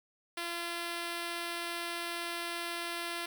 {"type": "tone", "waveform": "5% pulse", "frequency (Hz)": 342.3, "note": "F4", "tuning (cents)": -35, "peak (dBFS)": -24, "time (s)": [0.37, 3.26], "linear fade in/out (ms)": 5, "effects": ["10-bit"]}